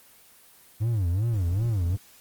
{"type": "tone with vibrato", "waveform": "triangle", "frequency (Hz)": 100.3, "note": "G2", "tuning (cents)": 40, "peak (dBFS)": -20, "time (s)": [0.8, 1.97], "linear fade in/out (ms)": 20, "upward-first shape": "sine", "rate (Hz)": 2.6, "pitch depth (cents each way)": 290, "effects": ["white hiss -54 dBFS RMS until 2.2 s", "Opus 24 kbps"]}